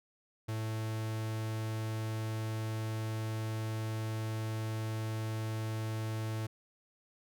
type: tone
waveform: 45% pulse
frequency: 110 Hz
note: A2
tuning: in tune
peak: -34 dBFS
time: 0.48-6.47 s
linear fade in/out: 10 ms
effects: none